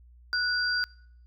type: tone pair together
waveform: sine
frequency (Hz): 1471 / 4750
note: F#6 / D8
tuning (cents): -11 / +19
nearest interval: octave + minor sixth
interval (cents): 2030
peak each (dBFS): -26 / -29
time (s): 0.33-0.84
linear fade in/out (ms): 0
effects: noise-tail reverb RT60 0.7 s tail -26 dB re dry + added 60 Hz sine -51 dBFS peak until 1.26 s